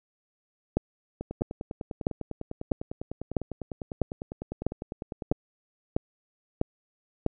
two click trains, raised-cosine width 2 ms, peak -10 / -21 dBFS, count 11 / 42, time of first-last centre 0.77-7.264 / 1.21-5.322 s, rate 1.54 / 9.97 Hz, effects none

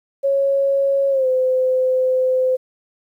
sine tone with pitch glide, 551 to 514.1 Hz, C#5 to C5, -11 to -31 cents, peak -14 dBFS, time 0.23-2.57 s, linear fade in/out 20 ms, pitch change -120 cents, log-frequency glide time 1.1-1.27 s, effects 9-bit

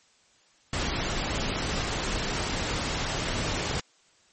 pink noise, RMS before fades -29 dBFS, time 0.73-3.8 s, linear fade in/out 2 ms, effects white hiss -62 dBFS RMS until 4.32 s + MP3 32 kbps

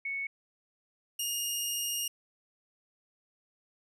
sine / 15% pulse tone pair in turn, 2213 / 2841 Hz, C#7 / F7, -3 / +29 cents, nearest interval major third, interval 432 cents, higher second, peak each -32 / -24 dBFS, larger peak second, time 0.05-0.27 / 1.19-2.08 s, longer second, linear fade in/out 5 ms, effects none

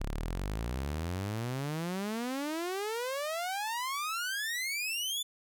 sawtooth exponential sweep, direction up, 32.7 to 3532 Hz, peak -29 dBFS, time 0-5.23 s, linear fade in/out 10 ms, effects none

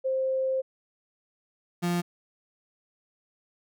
sine / 35% pulse tone pair in turn, 526 / 174.52 Hz, C5 / F3, +9 / -1 cents, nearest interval octave + perfect fifth, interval 1910 cents, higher first, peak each -24 / -23 dBFS, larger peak second, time 0.04-0.62 / 1.82-2.02 s, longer first, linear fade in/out 20 ms, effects none

